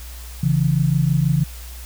sine tone pair together, 138.59 / 164.81 Hz, C#3 / E3, 0 / 0 cents, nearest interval minor third, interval 300 cents, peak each -17 / -18 dBFS, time 0.43-1.44 s, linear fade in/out 5 ms, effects added 60 Hz sine -33 dBFS peak until 1.85 s + white hiss -41 dBFS RMS until 1.85 s

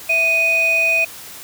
sine tone pair together, 659.7 / 2489 Hz, E5 / D#7, +1 / 0 cents, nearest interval octave + major seventh, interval 2299 cents, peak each -21 / -12 dBFS, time 0.09-1.05 s, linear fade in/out 10 ms, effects tanh soft clip ceiling -10 dBFS + white hiss -36 dBFS RMS until 1.43 s

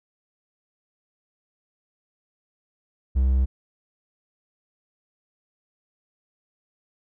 triangle tone, 65.1 Hz, C2, 8 cents flat, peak -15 dBFS, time 3.15-3.46 s, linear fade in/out 20 ms, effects none

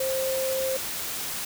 sine tone in noise, 527 Hz, C5, 12 cents sharp, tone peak -25 dBFS, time 0-0.77 s, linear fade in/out 5 ms, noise white, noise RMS -32 dBFS, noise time 0-1.45 s, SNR +4 dB, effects none

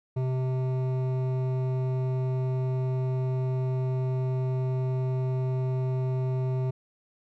sine tone with hard clipping, 129.3 Hz, C3, 20 cents flat, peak -27 dBFS, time 0.16-6.71 s, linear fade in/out 10 ms, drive 12 dB, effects none

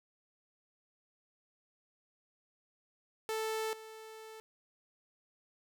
sawtooth tone with level steps, 440 Hz, A4, in tune, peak -30 / -44 dBFS, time 3.29-4.4 s, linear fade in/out 0 ms, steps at 3.73 s, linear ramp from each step 2 ms, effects none

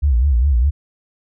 sine tone with vibrato, 65 Hz, C2, 11 cents flat, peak -11 dBFS, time 0.02-0.71 s, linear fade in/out 20 ms, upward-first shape sine, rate 4.9 Hz, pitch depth 210 cents each way, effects none

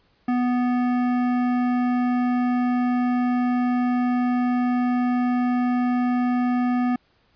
sine tone with hard clipping, 246.9 Hz, B3, in tune, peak -21 dBFS, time 0.28-6.96 s, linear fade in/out 5 ms, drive 14 dB, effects pink hiss -63 dBFS RMS until 7.35 s + resampled to 11025 Hz

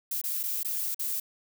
violet noise with dropouts, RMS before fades -31 dBFS, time 0.11-1.2 s, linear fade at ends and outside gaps 5 ms, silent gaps 0.215-0.238 / 0.432-0.435 / 0.632-0.647 / 0.946-0.993 s, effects none

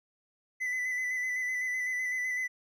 triangle tone with vibrato, 2006 Hz, B6, 26 cents sharp, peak -28 dBFS, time 0.6-2.48 s, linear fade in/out 20 ms, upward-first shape square, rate 7.9 Hz, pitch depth 22 cents each way, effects none

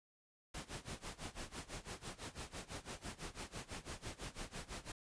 pink noise with tremolo, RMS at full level -45 dBFS, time 0.54-4.92 s, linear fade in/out 5 ms, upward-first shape sine, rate 6 Hz, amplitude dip 90%, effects resampled to 22050 Hz

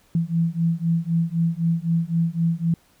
sine beating tone pair, 164.81 / 168.71 Hz, E3 / E3, 0 / +40 cents, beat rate 3.9 Hz, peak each -22 dBFS, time 0.15-2.74 s, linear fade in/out 2 ms, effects pink hiss -59 dBFS RMS until 3 s

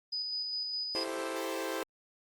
sine tone with tremolo, 4978 Hz, D#8, in tune, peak -32 dBFS, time 0.12-1.04 s, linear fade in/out 10 ms, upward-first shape square, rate 4.9 Hz, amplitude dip 25%
sawtooth chord, A minor seventh, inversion second, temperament equal, 329.6 / 392 / 440 / 523.3 Hz, E4 / G4 / A4 / C5, 0 / 0 / 0 / 0 cents, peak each -35 / -36 / -37 / -34 dBFS, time 0.95-1.83 s, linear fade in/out 0 ms
effects Opus 24 kbps

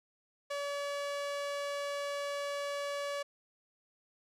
sawtooth tone with low-pass filter, 570 Hz, C#5, 48 cents sharp, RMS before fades -37 dBFS, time 0.5-3.23 s, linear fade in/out 10 ms, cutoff 9400 Hz, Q 0.53, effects none

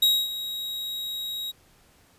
45% pulse tone with ADSR envelope, 3809 Hz, A#7, 37 cents sharp, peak -16 dBFS, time 0.02-1.52 s, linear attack 7 ms, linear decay 250 ms, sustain -14 dB, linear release 20 ms, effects pink hiss -59 dBFS RMS until 2.18 s + resampled to 32000 Hz

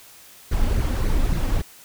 brown noise with flanger, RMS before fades -20 dBFS, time 0.51-1.62 s, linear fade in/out 10 ms, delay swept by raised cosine 0.46 to 3.86 ms, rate 3.6 Hz, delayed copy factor +0.65, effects white hiss -47 dBFS RMS until 1.84 s

